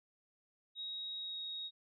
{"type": "tone with pitch glide", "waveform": "sine", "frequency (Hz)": [3791, 3767], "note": ["A#7", "A#7"], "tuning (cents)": [28, 17], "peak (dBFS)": -40, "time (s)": [0.75, 1.71], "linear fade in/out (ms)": 50, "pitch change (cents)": -11, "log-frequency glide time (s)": [1.18, 1.39], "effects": []}